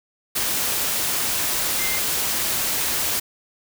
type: tone in noise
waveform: sine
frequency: 2093 Hz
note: C7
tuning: in tune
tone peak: -28 dBFS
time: 1.79-1.99 s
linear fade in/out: 10 ms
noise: white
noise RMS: -23 dBFS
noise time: 0.35-3.2 s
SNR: -8 dB
effects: none